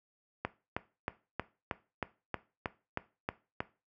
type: click train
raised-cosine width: 0.5 ms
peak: -17 dBFS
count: 11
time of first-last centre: 0.45-3.605 s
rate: 3.17 Hz
effects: noise-tail reverb RT60 0.3 s tail -17 dB re dry + high-pass 60 Hz 12 dB/octave